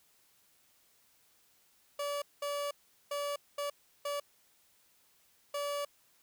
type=tone bursts at uneven times; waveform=30% pulse; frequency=575 Hz; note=D5; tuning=37 cents flat; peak=-31 dBFS; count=6; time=1.99-2.22 / 2.42-2.71 / 3.11-3.36 / 3.58-3.7 / 4.05-4.2 / 5.54-5.85 s; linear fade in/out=5 ms; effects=white hiss -68 dBFS RMS until 6.22 s